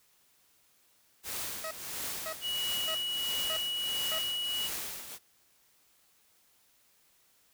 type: noise with tremolo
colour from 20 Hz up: white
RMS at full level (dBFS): -36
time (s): 1.23-5.19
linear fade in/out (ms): 50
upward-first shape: triangle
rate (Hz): 1.5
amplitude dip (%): 70
type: tone bursts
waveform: 20% pulse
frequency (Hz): 638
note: D#5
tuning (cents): +43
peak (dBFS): -31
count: 5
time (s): 1.64-4.185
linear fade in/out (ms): 2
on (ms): 69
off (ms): 550
type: tone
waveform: triangle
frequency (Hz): 2920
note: F#7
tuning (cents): -24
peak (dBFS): -30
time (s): 2.41-4.7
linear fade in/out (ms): 50
effects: white hiss -67 dBFS RMS until 7.53 s